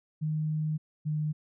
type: tone pair in turn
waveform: sine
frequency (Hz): 154.6 / 152.47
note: D#3 / D#3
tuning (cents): -11 / -35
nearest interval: unison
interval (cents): 24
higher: first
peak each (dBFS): -27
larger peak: neither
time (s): 0.21-0.78 / 1.05-1.33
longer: first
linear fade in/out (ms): 20
effects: none